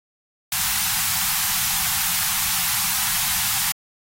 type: band-stop noise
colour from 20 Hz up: white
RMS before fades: -22 dBFS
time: 0.52-3.72 s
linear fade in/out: 2 ms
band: 210 to 730 Hz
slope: 96 dB/octave
effects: AAC 48 kbps